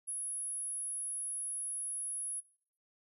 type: tone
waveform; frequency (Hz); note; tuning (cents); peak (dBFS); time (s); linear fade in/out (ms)
sine; 10710; E9; +26; -35; 0.07-2.41; 20
effects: noise-tail reverb RT60 0.5 s tail -18 dB re dry + tanh soft clip ceiling -31 dBFS